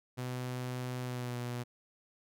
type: tone with pitch glide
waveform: sawtooth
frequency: 125.7 to 122.05 Hz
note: B2 to B2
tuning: +31 to -20 cents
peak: -32 dBFS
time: 0.17-1.64 s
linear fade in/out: 20 ms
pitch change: -51 cents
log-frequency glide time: 1.03-1.37 s
effects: none